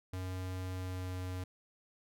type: tone with pitch glide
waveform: square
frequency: 92.5 to 91.81 Hz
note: F#2 to F#2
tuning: 0 to -13 cents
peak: -38 dBFS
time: 0.13-1.44 s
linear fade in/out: 5 ms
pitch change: -13 cents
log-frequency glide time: 0.7-1.19 s
effects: none